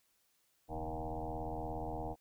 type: tone with frequency modulation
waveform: sine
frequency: 392 Hz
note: G4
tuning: in tune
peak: -37 dBFS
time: 0.68-2.16 s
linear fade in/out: 50 ms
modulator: 80.1 Hz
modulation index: 5.6
effects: white hiss -75 dBFS RMS until 2.2 s